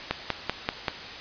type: click train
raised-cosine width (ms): 0.3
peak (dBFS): -8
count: 5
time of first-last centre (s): 0.11-0.882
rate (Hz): 5.18
effects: white hiss -38 dBFS RMS until 1.2 s + resampled to 11025 Hz